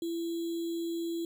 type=tone with sample-and-hold; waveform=sine; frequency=335.5 Hz; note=E4; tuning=31 cents sharp; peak=-31 dBFS; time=0.02-1.25 s; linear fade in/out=2 ms; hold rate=3675 Hz; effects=none